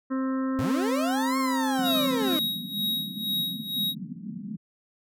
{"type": "harmonic tone", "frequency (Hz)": 263.4, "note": "C4", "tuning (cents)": 12, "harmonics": [1, 2, 4, 5, 6, 7], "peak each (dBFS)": [-25, -36, -39, -39, -47, -48], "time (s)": [0.1, 2.38], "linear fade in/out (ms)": 20}
{"type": "linear two-way sweep", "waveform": "35% pulse", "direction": "up then down", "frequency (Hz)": [87.31, 1092, 293.7], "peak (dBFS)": -26, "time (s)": [0.59, 2.39], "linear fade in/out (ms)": 0, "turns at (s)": 1.38}
{"type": "band-pass noise", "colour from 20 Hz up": "pink", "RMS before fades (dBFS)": -37, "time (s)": [1.78, 4.57], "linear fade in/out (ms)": 5, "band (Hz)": [170, 240], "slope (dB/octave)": 48}
{"type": "tone with tremolo", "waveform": "square", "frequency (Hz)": 3798, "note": "A#7", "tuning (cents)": 32, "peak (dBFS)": -25, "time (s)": [1.82, 3.95], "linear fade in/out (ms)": 50, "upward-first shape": "sine", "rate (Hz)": 2.1, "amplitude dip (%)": 80}
{"effects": []}